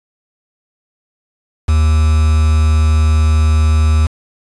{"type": "tone with quantisation", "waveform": "triangle", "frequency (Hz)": 77.78, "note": "D#2", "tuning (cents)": 0, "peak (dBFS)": -6, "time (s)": [1.68, 4.07], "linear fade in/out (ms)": 10, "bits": 4, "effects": ["resampled to 22050 Hz"]}